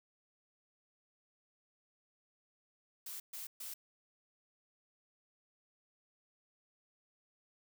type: noise bursts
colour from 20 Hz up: blue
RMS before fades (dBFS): -45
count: 3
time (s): 3.06-3.74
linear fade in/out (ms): 5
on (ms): 140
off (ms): 130
effects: none